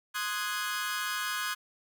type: chord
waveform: sawtooth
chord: Ab dominant seventh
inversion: first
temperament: equal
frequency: 1046.5 / 1244.5 / 1480 / 1661.2 Hz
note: C6 / Eb6 / Gb6 / Ab6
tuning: 0 / 0 / 0 / 0 cents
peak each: -35 / -33 / -33 / -32 dBFS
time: 0.14-1.55 s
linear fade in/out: 20 ms
effects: none